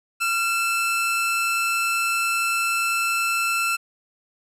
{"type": "tone pair together", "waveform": "45% pulse", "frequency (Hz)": [1373.7, 2637], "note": ["F6", "E7"], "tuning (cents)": [-29, 0], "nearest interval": "major seventh", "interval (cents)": 1129, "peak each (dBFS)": [-24, -23], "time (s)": [0.2, 3.77], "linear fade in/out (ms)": 20, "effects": ["resampled to 32000 Hz", "9-bit"]}